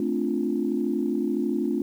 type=chord; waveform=sine; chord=D minor seventh; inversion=second; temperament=equal; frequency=220 / 261.6 / 293.7 / 349.2 Hz; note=A3 / C4 / D4 / F4; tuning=0 / 0 / 0 / 0 cents; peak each=-28 dBFS; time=0-1.82 s; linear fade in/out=2 ms; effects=tanh soft clip ceiling -12 dBFS + 9-bit